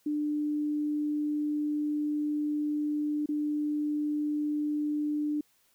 sine tone with dropouts, 297.9 Hz, D4, 25 cents sharp, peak -27 dBFS, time 0.06-5.41 s, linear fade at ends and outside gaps 5 ms, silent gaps 3.26-3.288 s, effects white hiss -68 dBFS RMS until 5.74 s

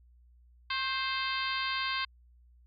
harmonic tone with a mistuned harmonic, 523.3 Hz, C5, in tune, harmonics 2 / 3 / 4 / 5 / 6 / 7 / 8 / 9, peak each -35 / -37 / -38 / -39 / -40 / -40 / -41 / -42 dBFS, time 0.7-2.05 s, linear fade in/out 5 ms, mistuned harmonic 2, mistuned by +42 cents, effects added 60 Hz sine -57 dBFS peak until 2.66 s

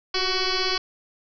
sine tone with frequency modulation, 2246 Hz, C#7, 22 cents sharp, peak -21 dBFS, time 0.14-0.78 s, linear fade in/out 5 ms, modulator 373 Hz, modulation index 7.6, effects none

